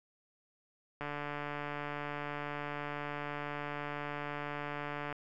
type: click train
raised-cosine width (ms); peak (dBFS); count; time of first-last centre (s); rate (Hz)
0.5; -24; 602; 1.01-5.126; 146
effects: none